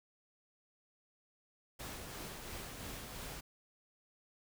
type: noise with tremolo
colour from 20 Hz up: pink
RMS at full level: -45 dBFS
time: 1.79-3.41 s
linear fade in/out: 10 ms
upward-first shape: sine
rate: 2.9 Hz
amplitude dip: 30%
effects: none